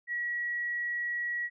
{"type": "tone", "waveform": "sine", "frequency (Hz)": 1920, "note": "B6", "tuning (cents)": -49, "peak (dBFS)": -30, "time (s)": [0.07, 1.5], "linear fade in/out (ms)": 50, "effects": []}